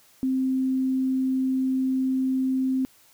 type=tone; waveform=sine; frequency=261.6 Hz; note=C4; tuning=in tune; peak=-21 dBFS; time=0.23-2.85 s; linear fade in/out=0 ms; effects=white hiss -57 dBFS RMS until 3.13 s